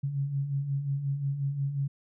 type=beating tone pair; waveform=sine; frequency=135 / 140.6 Hz; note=C#3 / C#3; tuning=-45 / +25 cents; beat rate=5.6 Hz; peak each=-36 / -28 dBFS; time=0.03-1.88 s; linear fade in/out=10 ms; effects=none